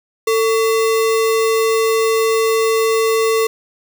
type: tone with sample-and-hold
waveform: sine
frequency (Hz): 446.7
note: A4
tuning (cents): +26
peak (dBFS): -12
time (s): 0.27-3.47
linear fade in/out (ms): 5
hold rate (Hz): 1575
effects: none